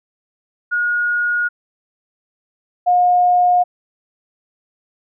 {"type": "tone pair in turn", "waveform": "sine", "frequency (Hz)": [1441, 716.4], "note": ["F#6", "F5"], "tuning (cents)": [-46, 44], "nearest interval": "octave", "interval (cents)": 1210, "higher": "first", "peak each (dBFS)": [-15, -10], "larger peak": "second", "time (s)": [[0.71, 1.49], [2.86, 3.64]], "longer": "neither", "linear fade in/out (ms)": 20, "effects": []}